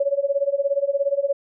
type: tone with tremolo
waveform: sine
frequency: 560 Hz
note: C#5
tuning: 18 cents sharp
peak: -15 dBFS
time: 0-1.33 s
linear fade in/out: 5 ms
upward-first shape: sine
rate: 17 Hz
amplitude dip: 90%
effects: none